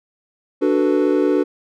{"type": "chord", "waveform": "triangle", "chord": "B minor seventh", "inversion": "first", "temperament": "equal", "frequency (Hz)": [293.7, 370, 440, 493.9], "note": ["D4", "F#4", "A4", "B4"], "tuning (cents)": [0, 0, 0, 0], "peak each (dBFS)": [-16, -17, -19, -20], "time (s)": [0.61, 1.44], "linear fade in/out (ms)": 20, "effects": []}